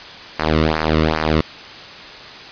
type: tone with flanger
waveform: sawtooth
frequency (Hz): 78.4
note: D#2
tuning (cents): +14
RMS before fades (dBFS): -17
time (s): 0.39-1.41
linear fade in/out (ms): 5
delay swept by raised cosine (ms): 0.27 to 1.27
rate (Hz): 2.5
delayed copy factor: -1
effects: white hiss -35 dBFS RMS until 2.51 s + resampled to 11025 Hz